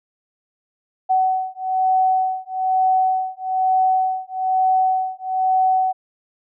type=beating tone pair; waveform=sine; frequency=751 / 752.1 Hz; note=F#5 / F#5; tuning=+26 / +28 cents; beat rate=1.1 Hz; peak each=-19 dBFS; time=1.09-5.93 s; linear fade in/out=20 ms; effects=none